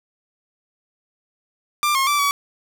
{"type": "tone with pitch steps", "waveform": "sawtooth", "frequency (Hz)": [1187, 1077, 1166, 1137], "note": ["D6", "C6", "D6", "C#6"], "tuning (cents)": [18, 50, -13, 44], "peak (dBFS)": -13, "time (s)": [1.83, 2.31], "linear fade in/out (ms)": 0, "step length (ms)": 120, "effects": []}